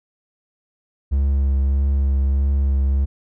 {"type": "tone with vibrato", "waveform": "triangle", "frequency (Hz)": 68.6, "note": "C#2", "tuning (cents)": -17, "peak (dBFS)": -13, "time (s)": [1.11, 3.06], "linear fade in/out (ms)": 20, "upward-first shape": "triangle", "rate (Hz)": 1.6, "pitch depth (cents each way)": 24, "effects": []}